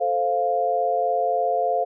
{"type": "chord", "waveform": "sine", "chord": "F major", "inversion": "first", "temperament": "equal", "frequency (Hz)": [440, 523.3, 698.5], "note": ["A4", "C5", "F5"], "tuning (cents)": [0, 0, 0], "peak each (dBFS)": [-27, -25, -21], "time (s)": [0, 1.85], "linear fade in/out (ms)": 20, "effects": []}